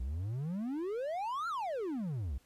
triangle exponential two-way sweep, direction up then down, 58.4 to 1413 to 58.4 Hz, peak -32 dBFS, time 0-2.38 s, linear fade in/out 5 ms, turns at 1.48 s, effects pink hiss -68 dBFS RMS until 2.45 s + resampled to 32000 Hz

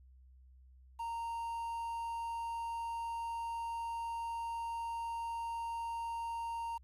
triangle tone with quantisation, 926 Hz, A#5, 12 cents flat, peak -35 dBFS, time 0.99-6.78 s, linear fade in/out 10 ms, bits 10, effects added 64 Hz sine -57 dBFS peak until 6.83 s + resampled to 32000 Hz

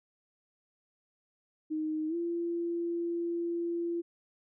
sine tone with pitch glide, 311.1 to 341.2 Hz, D#4 to F4, 0 to -40 cents, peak -30 dBFS, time 1.7-4.02 s, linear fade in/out 20 ms, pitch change +160 cents, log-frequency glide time 2.08-2.15 s, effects none

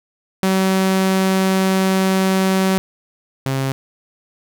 sawtooth tone pair in turn, 190 / 134.35 Hz, F#3 / C3, +46 / +46 cents, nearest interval tritone, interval 600 cents, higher first, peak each -10 / -14 dBFS, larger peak first, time 0.43-2.78 / 3.46-3.72 s, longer first, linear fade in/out 0 ms, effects none

